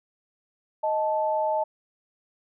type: tone pair together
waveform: sine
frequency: 624.2 / 875 Hz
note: D#5 / A5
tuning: +5 / -10 cents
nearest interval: tritone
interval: 585 cents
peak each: -25 dBFS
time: 0.83-1.64 s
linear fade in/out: 10 ms
effects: none